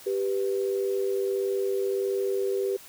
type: tone pair together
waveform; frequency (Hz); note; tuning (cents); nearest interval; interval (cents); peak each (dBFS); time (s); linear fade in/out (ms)
sine; 392 / 493.5; G4 / B4; 0 / -1; major third; 399; -25 / -31; 0.06-2.77; 10
effects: white hiss -48 dBFS RMS until 2.88 s